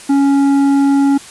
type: tone with tanh clipping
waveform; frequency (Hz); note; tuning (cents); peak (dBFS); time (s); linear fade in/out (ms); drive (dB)
sine; 278.2; C#4; +6; -10; 0.09-1.18; 10; 9
effects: white hiss -35 dBFS RMS until 1.3 s + resampled to 24000 Hz